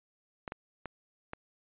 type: clicks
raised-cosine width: 0.5 ms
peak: -23 dBFS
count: 4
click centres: 0.478 / 0.521 / 0.857 / 1.334 s
effects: resampled to 8000 Hz